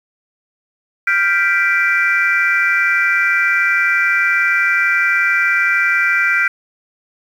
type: chord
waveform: sine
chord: G dominant seventh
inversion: third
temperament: equal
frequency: 1396.9 / 1568 / 1975.5 / 2349 Hz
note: F6 / G6 / B6 / D7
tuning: 0 / 0 / 0 / 0 cents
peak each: -17 dBFS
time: 1.07-6.48 s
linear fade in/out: 5 ms
effects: tanh soft clip ceiling -3 dBFS + 7-bit